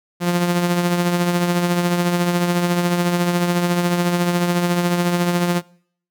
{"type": "tone with tremolo", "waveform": "sawtooth", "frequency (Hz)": 175.2, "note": "F3", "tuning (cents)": 6, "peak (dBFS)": -10, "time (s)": [0.2, 5.62], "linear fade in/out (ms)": 50, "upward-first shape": "triangle", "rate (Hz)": 14, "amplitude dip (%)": 50, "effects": ["noise-tail reverb RT60 0.6 s tail -24 dB re dry"]}